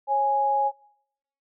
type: tone pair together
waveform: sine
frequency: 546.9 / 830.6 Hz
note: C#5 / G#5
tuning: -23 / 0 cents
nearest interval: perfect fifth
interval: 723 cents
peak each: -28 / -20 dBFS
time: 0.07-0.72 s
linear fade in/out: 50 ms
effects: noise-tail reverb RT60 0.8 s tail -26 dB re dry